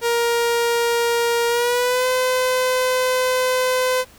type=tone with pitch glide; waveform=sawtooth; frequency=470 to 509.6 Hz; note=A#4 to C5; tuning=+14 to -46 cents; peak=-13 dBFS; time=0.01-4.05 s; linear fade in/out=50 ms; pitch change=+140 cents; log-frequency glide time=1.48-2.07 s; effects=pink hiss -48 dBFS RMS until 4.18 s